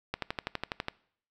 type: click train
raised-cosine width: 0.3 ms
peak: -15 dBFS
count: 10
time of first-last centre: 0.14-0.884 s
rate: 12.1 Hz
effects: noise-tail reverb RT60 0.6 s tail -22 dB re dry